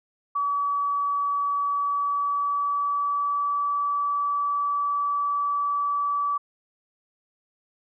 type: tone with pitch glide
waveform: sine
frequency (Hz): 1142 to 1151.3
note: D6 to D6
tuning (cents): -49 to -35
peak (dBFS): -22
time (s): 0.35-6.38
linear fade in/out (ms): 10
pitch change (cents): +14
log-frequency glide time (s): 1.61-3.57
effects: none